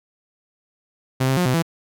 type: tone with pitch steps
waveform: sawtooth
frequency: 130.7 / 133 / 178.9 / 127.5 / 166.1 Hz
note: C3 / C3 / F3 / C3 / E3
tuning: -1 / +29 / +42 / -44 / +13 cents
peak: -13 dBFS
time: 1.2-1.625 s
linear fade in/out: 10 ms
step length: 85 ms
effects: none